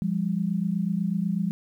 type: tone pair together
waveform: sine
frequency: 173.7 / 201.8 Hz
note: F3 / G#3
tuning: -9 / -49 cents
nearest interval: minor third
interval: 260 cents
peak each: -26 dBFS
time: 0.02-1.51 s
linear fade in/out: 0 ms
effects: 10-bit